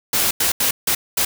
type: noise bursts at uneven times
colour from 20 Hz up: white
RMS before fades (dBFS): -18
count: 5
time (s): 0.13-0.31 / 0.4-0.52 / 0.6-0.71 / 0.87-0.95 / 1.17-1.25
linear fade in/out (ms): 5
effects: none